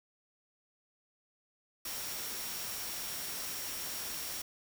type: tone in noise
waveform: sine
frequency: 5588 Hz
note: F8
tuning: in tune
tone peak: -46 dBFS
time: 1.85-4.42 s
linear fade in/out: 5 ms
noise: white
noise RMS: -40 dBFS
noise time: 1.85-4.42 s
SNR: -9 dB
effects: none